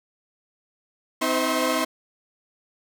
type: tone cluster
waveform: sawtooth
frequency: 258.2 / 316.4 / 513 / 648 / 1070 Hz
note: C4 / D#4 / C5 / E5 / C6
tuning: -23 / +29 / -34 / -30 / +38 cents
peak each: -24 dBFS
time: 1.21-1.85 s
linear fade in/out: 10 ms
effects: none